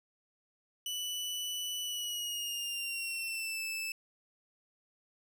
sawtooth tone with pitch glide, 2971 to 2632 Hz, F#7 to E7, +6 to -3 cents, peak -32 dBFS, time 0.86-3.92 s, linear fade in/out 2 ms, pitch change -209 cents, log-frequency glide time 1.83-3.63 s, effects none

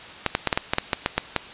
clicks, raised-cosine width 0.3 ms, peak -3 dBFS, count 11, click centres 0.263 / 0.351 / 0.473 / 0.528 / 0.575 / 0.735 / 0.784 / 0.932 / 1.061 / 1.18 / 1.363 s, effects white hiss -40 dBFS RMS until 1.53 s + resampled to 8000 Hz

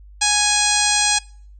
harmonic tone, 830.6 Hz, G#5, in tune, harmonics 1 / 2 / 3 / 4 / 5 / 6 / 7 / 8 / 9 / 10, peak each -23 / -25 / -24 / -24 / -23 / -25 / -24 / -25 / -25 / -23 dBFS, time 0.21-1.19 s, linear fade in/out 10 ms, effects noise-tail reverb RT60 0.5 s tail -24 dB re dry + added 50 Hz sine -40 dBFS peak until 1.59 s

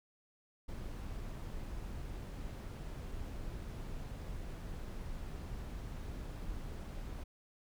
brown noise, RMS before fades -43 dBFS, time 0.68-7.24 s, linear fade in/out 10 ms, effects none

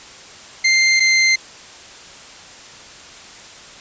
sawtooth tone pair in turn, 2093 / 2085 Hz, C7 / C7, 0 / -7 cents, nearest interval unison, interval 7 cents, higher first, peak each -8 dBFS, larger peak neither, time 0.64-1 / 1-1.36 s, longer neither, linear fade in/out 10 ms, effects white hiss -39 dBFS RMS until 3.8 s + resampled to 16000 Hz

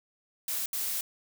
blue noise bursts at uneven times, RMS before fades -32 dBFS, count 2, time 0.48-0.66 / 0.73-1.01 s, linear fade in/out 2 ms, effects none

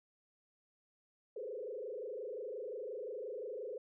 sine tone with frequency modulation, 466.2 Hz, A#4, in tune, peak -40 dBFS, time 1.36-3.78 s, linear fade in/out 5 ms, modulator 25.7 Hz, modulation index 2.5, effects none

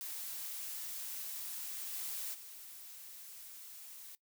blue noise with level steps, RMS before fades -43 / -41 / -51 dBFS, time 0.01-4.15 s, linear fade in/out 0 ms, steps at 1.92 / 2.33 s, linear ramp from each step 20 ms, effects noise-tail reverb RT60 0.1 s tail -19 dB re dry

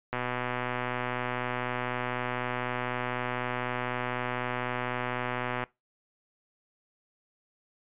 click train, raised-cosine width 0.5 ms, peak -16 dBFS, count 684, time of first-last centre 0.13-5.638 s, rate 124 Hz, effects noise-tail reverb RT60 0.2 s tail -21 dB re dry + resampled to 8000 Hz

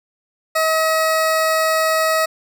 20% pulse tone, 638 Hz, D#5, 43 cents sharp, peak -10 dBFS, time 0.55-2.26 s, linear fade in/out 10 ms, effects none

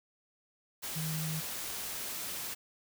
sine tone in noise, 158.1 Hz, D#3, 28 cents sharp, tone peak -34 dBFS, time 0.95-1.41 s, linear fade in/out 20 ms, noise white, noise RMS -39 dBFS, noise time 0.82-2.55 s, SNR +2 dB, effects none

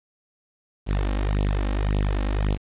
sawtooth tone with flanger, 50.1 Hz, G1, 38 cents sharp, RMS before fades -23 dBFS, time 0.86-2.58 s, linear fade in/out 50 ms, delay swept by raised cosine 0.27 to 3.77 ms, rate 1.8 Hz, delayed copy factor +1, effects resampled to 8000 Hz + 8-bit

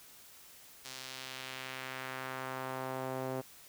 sawtooth tone with band-pass filter sweep, 130.81 Hz, C3, in tune, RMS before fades -41 dBFS, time 0.84-3.42 s, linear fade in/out 20 ms, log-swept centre 5400 to 530 Hz, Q 1.1, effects white hiss -56 dBFS RMS until 3.68 s

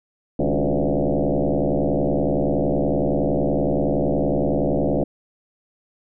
sine tone with frequency modulation, 149.9 Hz, D3, 36 cents sharp, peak -17 dBFS, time 0.39-5.04 s, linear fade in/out 5 ms, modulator 70.7 Hz, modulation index 7.1, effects none

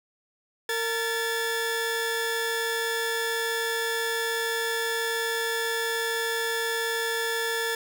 sawtooth tone pair together, 458.2 / 1734 Hz, A#4 / A6, -30 / -26 cents, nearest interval octave + major seventh, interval 2304 cents, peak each -25 dBFS, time 0.69-7.75 s, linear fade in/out 2 ms, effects none

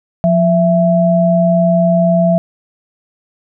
sine tone pair together, 176 / 664.5 Hz, F3 / E5, +14 / +14 cents, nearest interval octave + major seventh, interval 2300 cents, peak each -11 dBFS, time 0.24-2.38 s, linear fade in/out 0 ms, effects none

